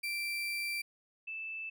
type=tone pair in turn; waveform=35% pulse / sine; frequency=2349 / 2637 Hz; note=D7 / E7; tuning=0 / 0 cents; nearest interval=major second; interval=200 cents; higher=second; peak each=-32 / -38 dBFS; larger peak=first; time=0.03-0.82 / 1.27-1.7 s; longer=first; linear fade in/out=10 ms; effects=none